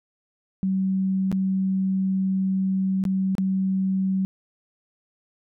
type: tone with dropouts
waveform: sine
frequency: 190.5 Hz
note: G3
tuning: 49 cents flat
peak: -20 dBFS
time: 0.63-4.25 s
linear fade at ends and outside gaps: 0 ms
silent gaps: 1.316-1.326 / 3.039-3.052 / 3.352-3.382 s
effects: none